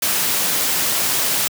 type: noise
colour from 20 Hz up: white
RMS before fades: -19 dBFS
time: 0.02-1.48 s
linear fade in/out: 5 ms
effects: high-pass 100 Hz 12 dB/octave